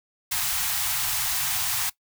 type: band-stop noise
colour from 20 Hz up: white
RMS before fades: -26 dBFS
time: 0.31-1.9 s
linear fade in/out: 10 ms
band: 160 to 690 Hz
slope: 96 dB/octave
effects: noise-tail reverb RT60 0.1 s tail -19 dB re dry